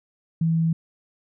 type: tone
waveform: sine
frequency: 163.6 Hz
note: E3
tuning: 13 cents flat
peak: -18 dBFS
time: 0.41-0.73 s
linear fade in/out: 5 ms
effects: none